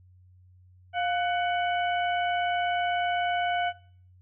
harmonic tone with a mistuned harmonic, 746 Hz, F#5, 14 cents sharp, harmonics 1 / 2 / 3 / 4, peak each -26 / -32 / -36 / -38 dBFS, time 0.93-3.73 s, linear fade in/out 50 ms, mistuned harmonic 1, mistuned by -100 cents, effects noise-tail reverb RT60 0.5 s tail -18 dB re dry + added 91 Hz sine -53 dBFS peak until 4.21 s

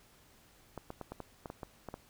clicks, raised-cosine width 1 ms, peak -27 dBFS, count 10, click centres 0.777 / 0.904 / 1.013 / 1.12 / 1.203 / 1.458 / 1.501 / 1.632 / 1.887 / 1.941 s, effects pink hiss -63 dBFS RMS until 2.09 s

